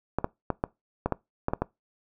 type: clicks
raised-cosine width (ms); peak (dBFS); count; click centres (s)
1; -11; 9; 0.186 / 0.244 / 0.503 / 0.639 / 1.06 / 1.123 / 1.484 / 1.535 / 1.62
effects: noise-tail reverb RT60 0.2 s tail -22 dB re dry